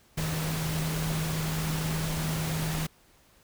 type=tone in noise; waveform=sine; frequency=158.4 Hz; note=D#3; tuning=31 cents sharp; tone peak=-29 dBFS; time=0.17-2.87 s; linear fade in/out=10 ms; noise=pink; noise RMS=-34 dBFS; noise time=0.17-2.87 s; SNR=+2 dB; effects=pink hiss -61 dBFS RMS until 3.43 s